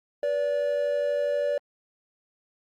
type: tone pair together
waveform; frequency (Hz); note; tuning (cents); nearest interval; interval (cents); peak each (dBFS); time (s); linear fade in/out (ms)
triangle; 485.6 / 578; B4 / D5; -29 / -28; minor third; 301; -29 / -22; 0.23-1.58; 2
effects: Opus 48 kbps